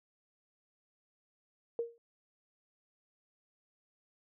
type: tone with exponential decay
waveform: sine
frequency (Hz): 466.8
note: A#4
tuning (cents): +2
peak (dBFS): -28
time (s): 1.79-1.98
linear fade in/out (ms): 1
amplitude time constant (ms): 41
effects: none